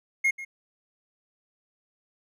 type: tone with echo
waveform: triangle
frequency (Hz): 2149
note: C7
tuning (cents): +46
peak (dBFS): -18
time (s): 0.24-0.31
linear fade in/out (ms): 10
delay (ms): 140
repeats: 1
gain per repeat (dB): -15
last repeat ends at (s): 0.45
effects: none